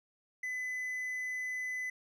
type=tone; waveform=triangle; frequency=2009 Hz; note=B6; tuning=29 cents sharp; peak=-33 dBFS; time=0.43-1.9 s; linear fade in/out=5 ms; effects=none